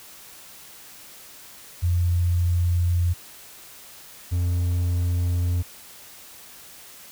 sine / triangle tone pair in turn, 87.31 / 88.02 Hz, F2 / F2, 0 / +14 cents, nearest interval unison, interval 14 cents, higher second, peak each -18 dBFS, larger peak neither, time 1.82-3.14 / 4.31-5.63 s, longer neither, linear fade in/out 20 ms, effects white hiss -45 dBFS RMS until 7.11 s

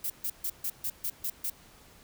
violet noise bursts, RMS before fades -32 dBFS, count 8, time 0.04-1.5 s, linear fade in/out 5 ms, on 60 ms, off 140 ms, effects pink hiss -56 dBFS RMS until 2.03 s

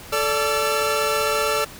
sawtooth tone cluster, 437.8 / 581 / 1349 Hz, A4 / D5 / E6, -9 / -19 / +40 cents, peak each -20 dBFS, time 0.12-1.65 s, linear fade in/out 10 ms, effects pink hiss -40 dBFS RMS until 1.79 s

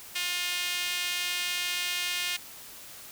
sawtooth tone with high-pass filter, 355.2 Hz, F4, 29 cents sharp, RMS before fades -31 dBFS, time 0.15-2.37 s, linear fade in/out 10 ms, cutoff 2600 Hz, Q 1.8, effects white hiss -46 dBFS RMS until 3.11 s

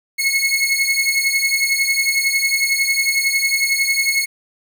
sawtooth beating tone pair, 2177 / 2188 Hz, C#7 / C#7, -32 / -23 cents, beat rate 11 Hz, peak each -15 dBFS, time 0.18-4.26 s, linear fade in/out 20 ms, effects 8-bit

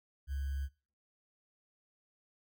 sine tone with sample-and-hold, 69 Hz, C#2, 7 cents flat, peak -34 dBFS, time 0.27-0.69 s, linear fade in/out 50 ms, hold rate 1575 Hz, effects noise-tail reverb RT60 0.4 s tail -21 dB re dry

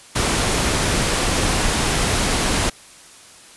pink noise, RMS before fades -19 dBFS, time 0.15-2.7 s, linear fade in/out 10 ms, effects white hiss -44 dBFS RMS until 3.56 s + resampled to 24000 Hz

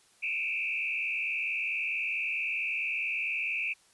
sine tone with frequency modulation, 2489 Hz, D#7, in tune, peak -29 dBFS, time 0.22-3.74 s, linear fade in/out 20 ms, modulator 75.5 Hz, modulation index 2.6, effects white hiss -63 dBFS RMS until 3.93 s + resampled to 24000 Hz

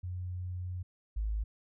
sine tone pair in turn, 90.4 / 53.18 Hz, F#2 / G#1, -40 / +42 cents, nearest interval major sixth, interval 918 cents, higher first, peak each -35 / -30 dBFS, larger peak second, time 0.03-0.83 / 1.16-1.44 s, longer first, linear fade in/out 10 ms, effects none

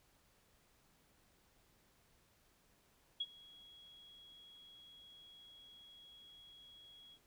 sine tone with ADSR envelope, 3322 Hz, G#7, in tune, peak -34 dBFS, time 3.2-7.19 s, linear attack 8 ms, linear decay 44 ms, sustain -23 dB, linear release 57 ms, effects pink hiss -72 dBFS RMS until 7.26 s

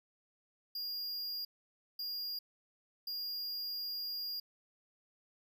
square tone bursts at uneven times, 4829 Hz, D8, 47 cents sharp, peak -38 dBFS, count 3, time 0.75-1.45 / 1.99-2.39 / 3.07-4.4 s, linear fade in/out 5 ms, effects none

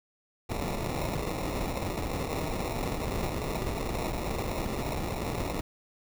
pink noise with sample-and-hold, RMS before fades -32 dBFS, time 0.49-5.61 s, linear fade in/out 10 ms, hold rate 1575 Hz, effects none

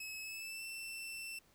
sawtooth tone with pitch glide, 2577 to 2679 Hz, E7 to E7, -40 to +27 cents, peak -40 dBFS, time 0-1.39 s, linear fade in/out 5 ms, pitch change +67 cents, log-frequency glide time 0.21-0.65 s, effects pink hiss -69 dBFS RMS until 1.54 s

